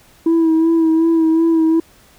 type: tone with vibrato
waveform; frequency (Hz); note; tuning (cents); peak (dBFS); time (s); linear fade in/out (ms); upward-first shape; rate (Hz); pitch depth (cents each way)
sine; 325.9; E4; -20; -8; 0.26-1.8; 5; sine; 2.7; 31
effects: tanh soft clip ceiling -9 dBFS + pink hiss -49 dBFS RMS until 2.18 s